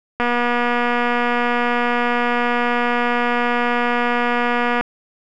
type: click train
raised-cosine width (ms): 0.5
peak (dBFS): -5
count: 1112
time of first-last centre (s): 0.2-4.81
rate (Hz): 241
effects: none